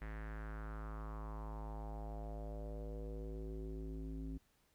square tone with low-pass filter sweep, 53.6 Hz, A1, 45 cents flat, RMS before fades -45 dBFS, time 0.01-4.38 s, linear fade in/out 10 ms, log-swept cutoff 1900 to 270 Hz, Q 3.7, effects pink hiss -75 dBFS RMS until 4.74 s

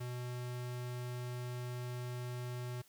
square tone, 123.47 Hz, B2, in tune, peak -40 dBFS, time 0-2.82 s, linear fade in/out 10 ms, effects white hiss -66 dBFS RMS until 2.88 s

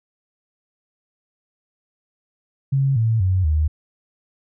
sine tone with pitch steps, 136.4 / 112.73 / 93.16 / 77 Hz, C#3 / A2 / F#2 / D#2, -28 / +42 / +12 / -17 cents, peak -15 dBFS, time 2.72-3.68 s, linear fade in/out 10 ms, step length 240 ms, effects none

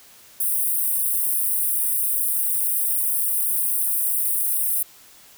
white high-pass noise, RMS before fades -22 dBFS, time 0.4-4.83 s, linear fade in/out 5 ms, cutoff 8700 Hz, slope 96 dB/octave, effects white hiss -49 dBFS RMS until 5.37 s

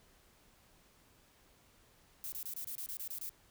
violet noise bursts, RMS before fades -42 dBFS, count 10, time 2.24-3.293 s, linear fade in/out 0 ms, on 81 ms, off 27 ms, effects pink hiss -66 dBFS RMS until 3.5 s

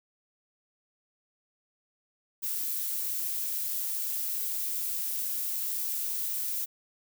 violet noise, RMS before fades -32 dBFS, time 2.42-6.66 s, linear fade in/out 20 ms, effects none

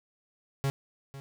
45% pulse tone with echo, 137.5 Hz, C#3, 14 cents flat, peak -26 dBFS, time 0.64-0.7 s, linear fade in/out 0 ms, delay 500 ms, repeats 1, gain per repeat -15 dB, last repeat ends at 1.2 s, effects none

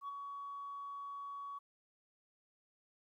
sine tone with ADSR envelope, 1125 Hz, C#6, 25 cents sharp, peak -37 dBFS, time 0.01-1.59 s, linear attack 73 ms, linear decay 18 ms, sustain -5 dB, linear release 13 ms, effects tanh soft clip ceiling -38 dBFS + 13-bit

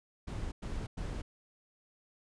brown noise bursts, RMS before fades -38 dBFS, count 3, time 0.27-1.22 s, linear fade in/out 10 ms, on 250 ms, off 100 ms, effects resampled to 22050 Hz

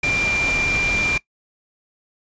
sine tone in noise, 2379 Hz, D7, 22 cents sharp, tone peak -18 dBFS, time 0.03-1.18 s, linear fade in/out 5 ms, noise pink, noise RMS -26 dBFS, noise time 0.03-1.18 s, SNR +5 dB, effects noise-tail reverb RT60 0.1 s tail -20 dB re dry + resampled to 16000 Hz

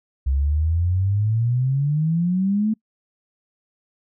sine exponential sweep, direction up, 65.41 to 221.9 Hz, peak -17 dBFS, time 0.26-2.74 s, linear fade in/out 10 ms, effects noise-tail reverb RT60 0.1 s tail -26 dB re dry

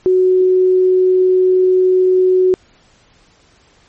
sine tone, 370 Hz, F#4, in tune, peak -8 dBFS, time 0.06-2.54 s, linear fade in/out 0 ms, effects pink hiss -51 dBFS RMS until 3.88 s + MP3 32 kbps

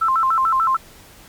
sine tone with vibrato, 1182 Hz, D6, 11 cents sharp, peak -14 dBFS, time 0.01-0.77 s, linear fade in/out 10 ms, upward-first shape square, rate 6.8 Hz, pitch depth 200 cents each way, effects pink hiss -45 dBFS RMS until 1.28 s + MP3 96 kbps

